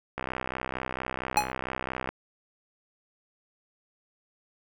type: click train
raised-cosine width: 0.5 ms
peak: -16 dBFS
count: 124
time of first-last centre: 0.18-2.09 s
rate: 64.4 Hz
type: tone with exponential decay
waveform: square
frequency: 840 Hz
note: G#5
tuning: 19 cents sharp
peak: -16 dBFS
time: 1.37-1.52 s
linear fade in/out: 0 ms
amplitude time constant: 31 ms
effects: none